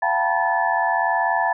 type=tone cluster; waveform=sine; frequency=684 / 768 / 884 / 965 / 1738 Hz; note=F5 / G5 / A5 / B5 / A6; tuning=-36 / -36 / +8 / -40 / -22 cents; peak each=-24 dBFS; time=0.02-1.53 s; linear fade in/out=5 ms; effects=none